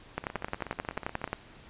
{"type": "two click trains", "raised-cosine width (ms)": 0.5, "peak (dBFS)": [-23, -15], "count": [18, 14], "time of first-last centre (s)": [[0.24, 1.277], [0.18, 1.33]], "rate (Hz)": [16.4, 11.3], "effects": ["pink hiss -53 dBFS RMS until 1.69 s", "resampled to 8000 Hz"]}